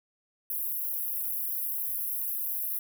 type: high-pass noise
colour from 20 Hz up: pink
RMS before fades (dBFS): -32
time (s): 0.5-2.79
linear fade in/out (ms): 2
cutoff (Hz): 11000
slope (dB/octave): 96
effects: none